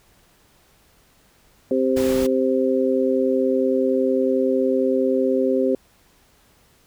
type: harmonic tone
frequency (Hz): 130.81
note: C3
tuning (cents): 0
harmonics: 2 / 3 / 4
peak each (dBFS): -21 / -21 / -21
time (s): 1.71-5.75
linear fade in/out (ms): 2
type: noise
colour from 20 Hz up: pink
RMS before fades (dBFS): -31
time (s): 1.96-2.27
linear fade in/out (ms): 10
effects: pink hiss -57 dBFS RMS until 6.86 s